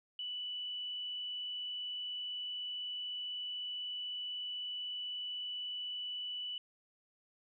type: tone with frequency modulation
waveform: sine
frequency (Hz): 2968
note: F#7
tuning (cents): +5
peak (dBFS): -38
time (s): 0.19-6.58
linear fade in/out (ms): 2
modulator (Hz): 46.1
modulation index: 0.47
effects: none